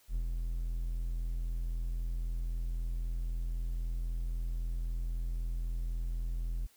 triangle tone with ADSR envelope, 41.91 Hz, E1, 29 cents sharp, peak -27 dBFS, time 0.08-6.67 s, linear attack 74 ms, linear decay 71 ms, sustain -3 dB, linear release 15 ms, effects white hiss -65 dBFS RMS until 6.76 s

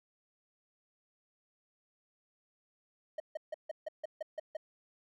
triangle tone bursts, 622.3 Hz, D#5, in tune, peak -33 dBFS, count 9, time 3.18-4.569 s, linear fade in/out 5 ms, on 21 ms, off 150 ms, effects none

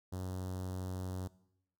sawtooth tone with notch filter, 92.5 Hz, F#2, in tune, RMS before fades -40 dBFS, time 0.12-1.28 s, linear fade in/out 10 ms, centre 2300 Hz, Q 0.53, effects noise-tail reverb RT60 0.8 s tail -20 dB re dry

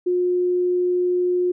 sine tone, 358.7 Hz, F4, 46 cents sharp, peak -17 dBFS, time 0.06-1.52 s, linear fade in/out 10 ms, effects none

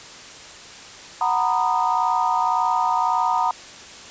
sine chord, B major seventh, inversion second, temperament just, 740.8 / 926 / 987.8 / 1234.7 Hz, F#5 / A#5 / B5 / D#6, +2 / -12 / 0 / -14 cents, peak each -24 / -21 / -24 / -25 dBFS, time 1.21-3.51 s, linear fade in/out 2 ms, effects white hiss -40 dBFS RMS until 4.1 s + resampled to 16000 Hz

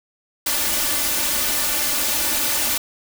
white noise with comb filter, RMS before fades -21 dBFS, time 0.46-2.78 s, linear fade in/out 5 ms, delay 3.4 ms, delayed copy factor +0.8, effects none

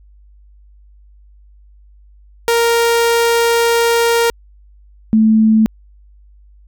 sawtooth / sine tone pair in turn, 466.2 / 219.3 Hz, A#4 / A3, 0 / -6 cents, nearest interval octave + minor second, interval 1306 cents, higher first, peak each -7 dBFS, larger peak neither, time 2.48-4.3 / 5.13-5.66 s, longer first, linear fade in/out 0 ms, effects added 50 Hz sine -42 dBFS peak until 6.67 s

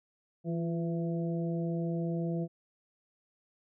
harmonic tone with a mistuned harmonic, 167 Hz, E3, 23 cents sharp, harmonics 1 / 2 / 3 / 4, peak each -31 / -37 / -41 / -43 dBFS, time 0.44-2.48 s, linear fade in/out 50 ms, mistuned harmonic 2, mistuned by +38 cents, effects none

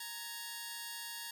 10% pulse tone cluster, 931 / 1676 / 4478 Hz, A#5 / G#6 / C#8, -2 / +15 / +17 cents, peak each -38 / -38 / -40 dBFS, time 0-1.31 s, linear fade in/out 5 ms, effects 10-bit

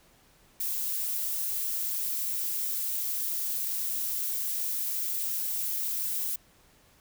violet noise, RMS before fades -31 dBFS, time 0.6-6.36 s, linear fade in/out 5 ms, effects pink hiss -61 dBFS RMS until 7 s

